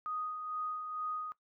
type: tone with tremolo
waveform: sine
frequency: 1244.5 Hz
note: D#6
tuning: in tune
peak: -34 dBFS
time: 0.06-1.32 s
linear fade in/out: 0 ms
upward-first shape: sine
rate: 2.2 Hz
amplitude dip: 45%
effects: noise-tail reverb RT60 0.1 s tail -18 dB re dry